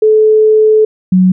sine tone pair in turn, 432.7 / 184.73 Hz, A4 / F#3, -29 / -3 cents, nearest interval octave + minor third, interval 1474 cents, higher first, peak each -4 dBFS, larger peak neither, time 0.02-0.85 / 1.12-1.32 s, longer first, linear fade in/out 5 ms, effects none

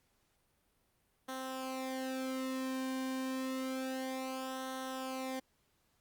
sawtooth tone with flanger, 261.6 Hz, C4, in tune, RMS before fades -39 dBFS, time 1.28-5.4 s, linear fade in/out 10 ms, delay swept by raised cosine 0.41 to 1.51 ms, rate 0.29 Hz, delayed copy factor -0.75, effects pink hiss -75 dBFS RMS until 6 s + Opus 48 kbps

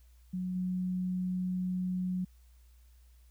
sine tone with level steps, 183 Hz, F#3, 19 cents flat, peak -32 / -30 dBFS, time 0.33-2.25 s, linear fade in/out 10 ms, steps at 0.55 s, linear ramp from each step 10 ms, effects added 60 Hz sine -56 dBFS peak until 3.3 s + white hiss -71 dBFS RMS until 3.3 s

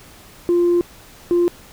sine tone bursts at uneven times, 348.4 Hz, F4, 4 cents flat, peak -11 dBFS, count 2, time 0.49-0.81 / 1.31-1.48 s, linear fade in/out 0 ms, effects tanh soft clip ceiling -10 dBFS + pink hiss -44 dBFS RMS until 1.72 s

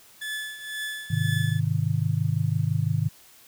30% pulse tone with tremolo, 1728 Hz, A6, 32 cents flat, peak -26 dBFS, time 0.21-1.6 s, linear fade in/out 10 ms, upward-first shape triangle, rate 2 Hz, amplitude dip 75%
sine chord, Ab major, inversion none, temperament just, 103.83 / 129.78 / 155.74 Hz, Ab2 / C3 / Eb3, 0 / -14 / +2 cents, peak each -26 dBFS, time 1.1-3.09 s, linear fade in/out 10 ms
effects white hiss -53 dBFS RMS until 3.47 s

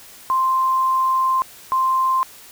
sine tone pair in turn, 1046.5 / 1046.5 Hz, C6 / C6, 0 / 0 cents, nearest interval unison, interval 0 cents, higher neither, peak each -15 dBFS, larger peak neither, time 0.3-1.42 / 1.72-2.23 s, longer first, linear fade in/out 0 ms, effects white hiss -43 dBFS RMS until 2.51 s

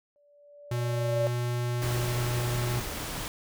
sine tone with exponential growth, 580 Hz, D5, 22 cents flat, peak -23 dBFS, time 0.16-1.27 s, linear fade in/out 0 ms, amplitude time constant 240 ms
square tone, 121.2 Hz, B2, 32 cents flat, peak -28 dBFS, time 0.71-2.8 s, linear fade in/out 5 ms
pink noise, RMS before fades -35 dBFS, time 1.82-3.28 s, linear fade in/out 0 ms
effects none

